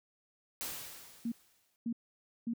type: noise with exponential decay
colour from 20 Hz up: white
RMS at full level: -38 dBFS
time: 0.61-1.76 s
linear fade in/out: 0 ms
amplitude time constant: 250 ms
type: tone bursts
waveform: sine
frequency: 233.1 Hz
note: A#3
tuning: in tune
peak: -32 dBFS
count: 3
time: 1.25-2.537 s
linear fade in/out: 5 ms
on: 69 ms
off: 540 ms
effects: none